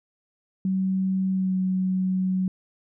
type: tone with pitch glide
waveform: sine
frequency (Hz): 189.4 to 186.58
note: F#3 to F#3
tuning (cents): +41 to +15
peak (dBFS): -21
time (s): 0.65-2.48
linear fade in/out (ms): 2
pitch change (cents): -26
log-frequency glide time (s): 1.31-1.55
effects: none